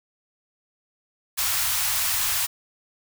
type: band-stop noise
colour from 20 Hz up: white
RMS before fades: -24 dBFS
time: 1.37-2.47 s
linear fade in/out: 20 ms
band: 120 to 780 Hz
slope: 24 dB/octave
effects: none